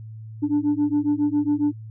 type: beating tone pair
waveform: sine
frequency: 290 / 297.3 Hz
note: D4 / D4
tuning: -22 / +21 cents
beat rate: 7.3 Hz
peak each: -20 dBFS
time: 0.42-1.73 s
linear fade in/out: 20 ms
effects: tanh soft clip ceiling -15 dBFS + added 110 Hz sine -35 dBFS peak until 1.9 s